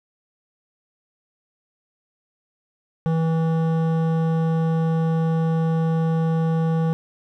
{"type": "tone with hard clipping", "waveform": "sine", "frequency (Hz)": 162.6, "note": "E3", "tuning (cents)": -23, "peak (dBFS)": -20, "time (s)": [3.06, 6.93], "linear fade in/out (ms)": 0, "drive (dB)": 13, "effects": []}